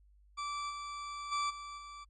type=tone with level steps; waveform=40% pulse; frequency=1163 Hz; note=D6; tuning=17 cents flat; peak=-35 / -39 / -30 / -42 / -45 dBFS; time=0.37-2.05 s; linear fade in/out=20 ms; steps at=0.69 / 1.31 / 1.49 / 1.77 s; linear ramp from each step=20 ms; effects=added 50 Hz sine -60 dBFS peak until 2.09 s + MP3 32 kbps